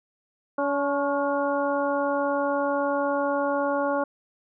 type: harmonic tone with a mistuned harmonic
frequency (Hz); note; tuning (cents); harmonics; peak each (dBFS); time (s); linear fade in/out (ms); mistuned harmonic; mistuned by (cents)
283.7; C#4; +40; 1 / 2 / 3 / 4 / 5; -29 / -25 / -30 / -31 / -33; 0.58-4.04; 5; 4; -46
effects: none